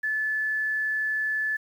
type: tone with quantisation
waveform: sine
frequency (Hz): 1734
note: A6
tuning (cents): -26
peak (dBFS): -24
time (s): 0.03-1.57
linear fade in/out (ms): 10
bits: 9
effects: none